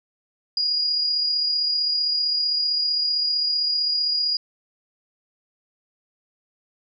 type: tone with amplitude modulation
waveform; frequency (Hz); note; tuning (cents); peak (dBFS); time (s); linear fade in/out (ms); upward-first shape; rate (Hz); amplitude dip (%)
sine; 4873; D#8; -37; -18; 0.57-4.37; 2; sine; 35.5; 35
effects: none